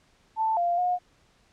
sine tone with pitch steps, 884 / 695 / 719 Hz, A5 / F5 / F#5, +8 / -9 / -50 cents, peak -22 dBFS, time 0.36-0.99 s, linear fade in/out 50 ms, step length 210 ms, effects pink hiss -63 dBFS RMS until 1.52 s + low-pass 7000 Hz 12 dB/octave

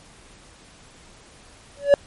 triangle tone with exponential growth, 568 Hz, C#5, 42 cents sharp, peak -4 dBFS, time 1.77-1.94 s, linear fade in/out 0 ms, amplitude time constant 35 ms, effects pink hiss -49 dBFS RMS until 2.06 s + MP3 48 kbps

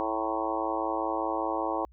harmonic tone with a mistuned harmonic, 110 Hz, A2, in tune, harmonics 3 / 4 / 5 / 6 / 7 / 8 / 9 / 10, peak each -34 / -38 / -35 / -37 / -34 / -35 / -36 / -37 dBFS, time 0-1.85 s, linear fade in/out 0 ms, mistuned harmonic 8, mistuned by +48 cents, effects added 60 Hz sine -53 dBFS peak until 1.92 s

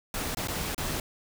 pink noise with dropouts, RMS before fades -32 dBFS, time 0.14-1 s, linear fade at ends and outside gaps 2 ms, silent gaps 0.348-0.37 / 0.474-0.483 / 0.747-0.779 s, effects none

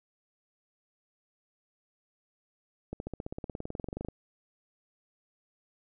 accelerating click train, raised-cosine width 2 ms, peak -23 dBFS, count 23, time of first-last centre 2.93-4.086 s, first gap 71 ms, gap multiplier 0.97, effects none

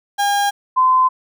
35% pulse / sine tone pair in turn, 810 / 1027.9 Hz, G#5 / C6, -43 / -31 cents, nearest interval major third, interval 412 cents, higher second, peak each -13 / -10 dBFS, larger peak second, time 0.18-0.51 / 0.76-1.09 s, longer neither, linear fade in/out 20 ms, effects none

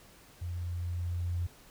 sine tone with level ramp, 87.31 Hz, F2, in tune, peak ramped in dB -34 to -29 dBFS, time 0.41-1.47 s, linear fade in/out 10 ms, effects pink hiss -57 dBFS RMS until 1.7 s

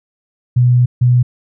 sine tone pair in turn, 123.47 / 123.47 Hz, B2 / B2, 0 / 0 cents, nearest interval unison, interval 0 cents, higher neither, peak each -7 dBFS, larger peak neither, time 0.56-0.86 / 1.01-1.23 s, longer first, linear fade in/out 10 ms, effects none

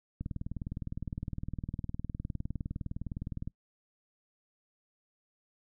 click train, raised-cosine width 5 ms, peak -24 dBFS, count 65, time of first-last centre 0.21-3.475 s, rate 19.6 Hz, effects noise-tail reverb RT60 0.1 s tail -25 dB re dry

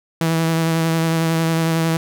sawtooth tone with vibrato, 163.4 Hz, E3, 15 cents flat, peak -12 dBFS, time 0.21-1.97 s, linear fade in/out 2 ms, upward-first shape sine, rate 11 Hz, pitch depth 17 cents each way, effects none

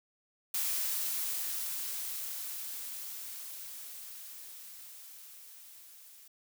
blue noise with level ramp, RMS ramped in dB -32 to -55 dBFS, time 0.54-6.28 s, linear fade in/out 5 ms, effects none

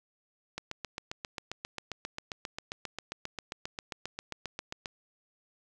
click train, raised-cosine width 0.2 ms, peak -19 dBFS, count 33, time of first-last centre 0.58-4.858 s, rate 7.48 Hz, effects none

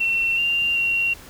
sine tone with pitch steps, 2711 / 2781 / 2749 Hz, E7 / F7 / F7, +48 / -8 / -28 cents, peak -18 dBFS, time 0-1.14 s, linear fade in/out 10 ms, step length 380 ms, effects pink hiss -43 dBFS RMS until 1.29 s

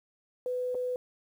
sine tone with dropouts, 499.7 Hz, B4, 20 cents sharp, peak -29 dBFS, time 0.46-0.96 s, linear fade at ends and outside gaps 1 ms, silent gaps 0.746-0.751 s, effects 10-bit

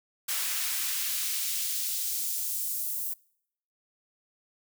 white noise with high-pass filter sweep, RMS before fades -31 dBFS, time 0.28-3.14 s, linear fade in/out 10 ms, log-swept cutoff 1100 to 11000 Hz, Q 0.72, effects noise-tail reverb RT60 0.7 s tail -25 dB re dry

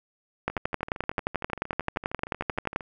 two click trains, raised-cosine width 0.5 ms, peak -22 / -10 dBFS, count 31 / 27, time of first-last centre 0.5-2.808 / 0.48-2.761 s, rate 13 / 11.4 Hz, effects none

